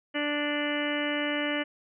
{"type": "harmonic tone", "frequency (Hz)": 293.7, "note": "D4", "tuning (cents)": 0, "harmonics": [1, 2, 3, 4, 5, 6, 7, 8, 9, 10], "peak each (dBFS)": [-31, -33, -42, -41, -39, -35, -36, -39, -46, -36], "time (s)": [0.14, 1.64], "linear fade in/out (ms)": 20, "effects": []}